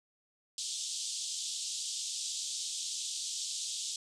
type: band-pass noise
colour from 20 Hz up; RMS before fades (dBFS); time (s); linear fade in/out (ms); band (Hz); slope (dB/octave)
white; -38; 0.58-3.96; 2; 3200 to 8400; 48
effects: none